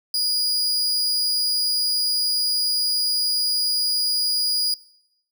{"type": "tone with amplitude modulation", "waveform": "40% pulse", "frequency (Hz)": 4895, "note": "D#8", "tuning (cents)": -29, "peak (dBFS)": -17, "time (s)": [0.14, 4.74], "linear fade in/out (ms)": 2, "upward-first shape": "sine", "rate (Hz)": 273, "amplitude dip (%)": 45, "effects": ["noise-tail reverb RT60 0.8 s tail -22 dB re dry"]}